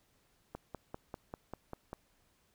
click train, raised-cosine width 1 ms, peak -27 dBFS, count 8, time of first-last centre 0.55-1.931 s, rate 5.07 Hz, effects pink hiss -72 dBFS RMS until 2.54 s

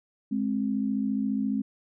sine tone pair together, 209.9 / 264.4 Hz, G#3 / C4, +19 / +18 cents, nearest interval major third, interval 399 cents, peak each -27 / -28 dBFS, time 0.31-1.62 s, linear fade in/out 10 ms, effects none

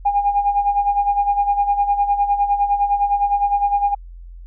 sine tone with tremolo, 811 Hz, G#5, 41 cents flat, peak -11 dBFS, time 0.05-3.95 s, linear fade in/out 10 ms, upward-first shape sine, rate 9.8 Hz, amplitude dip 70%, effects tanh soft clip ceiling -7 dBFS + added 43 Hz sine -34 dBFS peak until 4.46 s

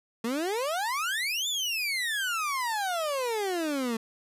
30% pulse exponential two-way sweep, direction up then down, 220 to 3600 to 220 Hz, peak -25 dBFS, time 0.24-3.97 s, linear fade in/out 5 ms, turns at 1.48 s, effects resampled to 32000 Hz

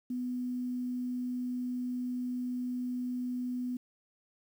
sine tone with quantisation, 248.6 Hz, B3, 12 cents sharp, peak -32 dBFS, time 0.1-3.77 s, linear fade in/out 5 ms, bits 10, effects none

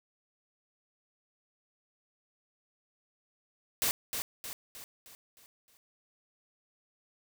white noise with echo, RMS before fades -29 dBFS, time 3.82-3.91 s, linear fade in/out 0 ms, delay 310 ms, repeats 6, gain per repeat -6 dB, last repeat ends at 5.77 s, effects none

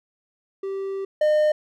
triangle tone pair in turn, 389.4 / 608 Hz, G4 / D#5, -12 / -40 cents, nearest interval minor sixth, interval 772 cents, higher second, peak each -24 / -14 dBFS, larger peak second, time 0.63-1.05 / 1.21-1.52 s, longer first, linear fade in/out 5 ms, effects none

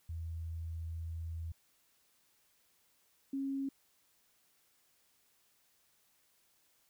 sine tone pair in turn, 82.2 / 272.8 Hz, E2 / C#4, -4 / -28 cents, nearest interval octave + major sixth, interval 2076 cents, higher second, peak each -38 / -34 dBFS, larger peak second, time 0.09-1.52 / 3.33-3.69 s, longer first, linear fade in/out 5 ms, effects white hiss -72 dBFS RMS until 6.89 s

